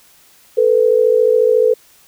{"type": "tone pair together", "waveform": "sine", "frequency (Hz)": [441.8, 495.9], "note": ["A4", "B4"], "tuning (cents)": [7, 7], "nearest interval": "major second", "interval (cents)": 200, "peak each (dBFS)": -12, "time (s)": [0.57, 1.74], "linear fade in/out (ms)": 10, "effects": ["white hiss -49 dBFS RMS until 2.07 s"]}